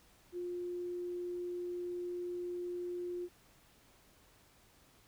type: tone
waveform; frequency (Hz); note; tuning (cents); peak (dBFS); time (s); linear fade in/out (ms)
sine; 353.8; F4; +23; -37; 0.32-3.29; 50
effects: pink hiss -65 dBFS RMS until 5.07 s